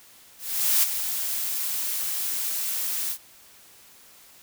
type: noise with ADSR envelope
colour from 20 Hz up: blue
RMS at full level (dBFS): -19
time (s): 0.38-3.18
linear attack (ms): 450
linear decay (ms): 15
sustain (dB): -9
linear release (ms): 72
effects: white hiss -52 dBFS RMS until 4.42 s